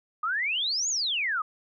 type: exponential two-way sweep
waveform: sine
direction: up then down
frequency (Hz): 1200 to 7040 to 1200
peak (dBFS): -25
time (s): 0.23-1.42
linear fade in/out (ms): 5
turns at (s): 0.89
effects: none